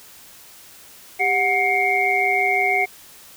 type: tone cluster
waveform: sine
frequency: 395 / 734 / 2131 / 2257 Hz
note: G4 / F#5 / C7 / C#7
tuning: +13 / -14 / +31 / +31 cents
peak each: -26 / -21 / -20 / -23 dBFS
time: 1.19-2.86 s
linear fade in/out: 20 ms
effects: white hiss -45 dBFS RMS until 3.36 s